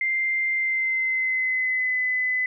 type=tone with pitch glide; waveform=sine; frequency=2093 to 2012 Hz; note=C7 to B6; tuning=0 to +32 cents; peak=-21 dBFS; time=0.01-2.46 s; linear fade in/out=2 ms; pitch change=-68 cents; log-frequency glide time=0.53-1.98 s; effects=none